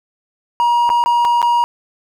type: tone with dropouts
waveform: triangle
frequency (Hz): 952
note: A#5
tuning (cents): +36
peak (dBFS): -9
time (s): 0.6-1.64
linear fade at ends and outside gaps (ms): 0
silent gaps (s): 0.892-0.901 / 1.039-1.06 / 1.248-1.251 / 1.417-1.427
effects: none